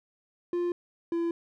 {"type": "tone pair in turn", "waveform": "triangle", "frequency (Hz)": [350, 337.5], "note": ["F4", "E4"], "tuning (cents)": [4, 41], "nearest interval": "minor second", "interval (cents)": 63, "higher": "first", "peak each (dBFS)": -24, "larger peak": "neither", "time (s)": [[0.53, 0.72], [1.12, 1.31]], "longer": "neither", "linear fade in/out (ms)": 2, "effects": []}